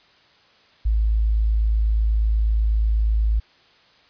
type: tone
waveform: sine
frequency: 54.1 Hz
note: A1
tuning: 29 cents flat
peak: -16 dBFS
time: 0.85-3.4 s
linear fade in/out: 10 ms
effects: white hiss -55 dBFS RMS until 4.09 s + resampled to 11025 Hz